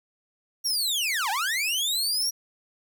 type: linear two-way sweep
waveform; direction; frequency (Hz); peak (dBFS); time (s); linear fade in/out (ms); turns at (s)
sawtooth; down then up; 5730 to 751 to 5730; -21; 0.64-2.31; 20; 1.3
effects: none